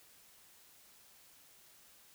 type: silence
effects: white hiss -62 dBFS RMS until 2.14 s